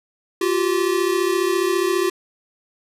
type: tone pair together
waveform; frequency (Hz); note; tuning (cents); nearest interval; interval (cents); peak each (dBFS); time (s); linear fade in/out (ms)
square; 349.2 / 383.9; F4 / G4; 0 / -36; major second; 164; -21; 0.41-2.1; 5
effects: resampled to 32000 Hz